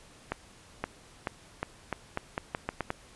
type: accelerating click train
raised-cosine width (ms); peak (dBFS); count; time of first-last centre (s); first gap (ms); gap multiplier
0.5; -15; 11; 0.32-2.904; 520; 0.83
effects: pink hiss -55 dBFS RMS until 3.15 s + resampled to 24000 Hz